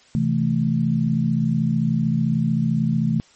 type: chord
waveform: sine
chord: A minor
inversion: first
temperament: equal with one note detuned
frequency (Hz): 130.81 / 164.24 / 220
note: C3 / E3 / A3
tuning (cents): 0 / -6 / 0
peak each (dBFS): -23 / -21 / -21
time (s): 0.15-3.2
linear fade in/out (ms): 0
effects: white hiss -53 dBFS RMS until 3.35 s + MP3 32 kbps